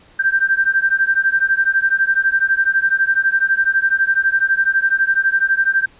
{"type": "beating tone pair", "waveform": "sine", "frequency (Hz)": [1568, 1580], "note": ["G6", "G6"], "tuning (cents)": [0, 13], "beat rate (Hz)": 12, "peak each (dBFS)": -16, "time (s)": [0.19, 5.86], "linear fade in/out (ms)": 10, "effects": ["pink hiss -49 dBFS RMS until 5.99 s", "resampled to 8000 Hz"]}